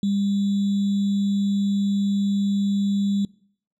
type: tone with sample-and-hold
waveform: sine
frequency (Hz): 200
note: G3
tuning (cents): +35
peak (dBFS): -19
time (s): 0.03-3.25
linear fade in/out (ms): 2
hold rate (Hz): 3675
effects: noise-tail reverb RT60 0.6 s tail -23 dB re dry + low-pass 7000 Hz 12 dB/octave